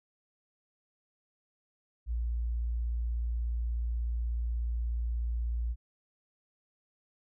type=tone; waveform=sine; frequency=58.27 Hz; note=A#1; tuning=in tune; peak=-29 dBFS; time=2.06-5.76 s; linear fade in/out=50 ms; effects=none